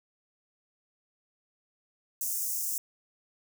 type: high-pass noise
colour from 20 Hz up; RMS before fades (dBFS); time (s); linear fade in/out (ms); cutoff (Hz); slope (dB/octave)
white; -32; 2.21-2.78; 2; 5800; 48
effects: none